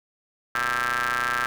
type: ring-modulated tone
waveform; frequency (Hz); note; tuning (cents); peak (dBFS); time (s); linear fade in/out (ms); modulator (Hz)
sawtooth; 122.9; B2; -8; -16; 0.55-1.46; 0; 1460
effects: none